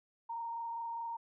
sine tone with frequency modulation, 927 Hz, A#5, 10 cents flat, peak -37 dBFS, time 0.29-1.17 s, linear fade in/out 10 ms, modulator 24.8 Hz, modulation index 0.5, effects none

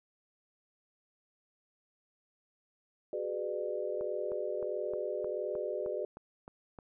sine chord, G# half-diminished seventh, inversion third, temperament just, 373.8 / 415.3 / 498.4 / 598 Hz, F#4 / G#4 / B4 / D5, +18 / 0 / +16 / +31 cents, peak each -39 / -39 / -39 / -37 dBFS, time 3.13-6.05 s, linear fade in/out 2 ms
click train, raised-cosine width 1 ms, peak -33 dBFS, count 10, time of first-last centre 4.01-6.788 s, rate 3.24 Hz
effects none

